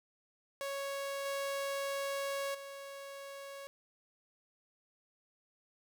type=tone with level steps; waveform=sawtooth; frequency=554.4 Hz; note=C#5; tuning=in tune; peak=-33 / -31 / -41 dBFS; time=0.61-3.67 s; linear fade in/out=0 ms; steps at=1.25 / 2.54 s; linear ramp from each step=10 ms; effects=none